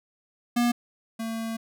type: tone pair in turn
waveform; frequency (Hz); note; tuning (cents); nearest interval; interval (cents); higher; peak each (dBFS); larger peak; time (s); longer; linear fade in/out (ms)
square; 239.8 / 225; A#3 / A3; +49 / +39; minor second; 110; first; -21 / -30; first; 0.56-0.72 / 1.19-1.57; second; 10
effects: none